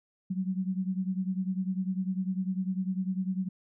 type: beating tone pair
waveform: sine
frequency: 184.7 / 194.7 Hz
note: F#3 / G3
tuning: -3 / -12 cents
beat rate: 10 Hz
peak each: -30 / -33 dBFS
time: 0.3-3.49 s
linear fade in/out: 10 ms
effects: none